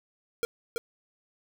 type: tone with echo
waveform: square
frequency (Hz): 466.2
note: A#4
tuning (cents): 0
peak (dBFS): -26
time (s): 0.43-0.45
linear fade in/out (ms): 0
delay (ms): 330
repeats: 1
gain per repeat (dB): -3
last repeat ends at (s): 0.78
effects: none